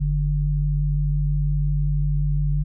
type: tone pair together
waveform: sine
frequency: 47.03 / 146.83 Hz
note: F#1 / D3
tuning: +29 / 0 cents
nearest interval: octave + minor sixth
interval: 1971 cents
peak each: -21 dBFS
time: 0-2.64 s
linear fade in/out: 20 ms
effects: none